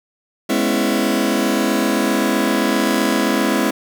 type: chord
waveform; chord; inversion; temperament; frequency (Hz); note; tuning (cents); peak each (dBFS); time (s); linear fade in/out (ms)
sawtooth; C# minor seventh; second; just; 207.9 / 249.5 / 277.2 / 332.6; G#3 / B3 / C#4 / E4; +2 / +18 / 0 / +16; -17; 0.49-3.71; 10
effects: 7-bit